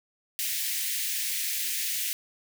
white high-pass noise, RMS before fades -30 dBFS, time 0.39-2.13 s, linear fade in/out 0 ms, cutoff 1800 Hz, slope 48 dB/octave, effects none

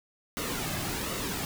pink noise with flanger, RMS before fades -33 dBFS, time 0.37-1.45 s, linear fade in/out 0 ms, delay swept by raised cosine 1.2 to 2.15 ms, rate 1.3 Hz, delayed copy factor -0.55, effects none

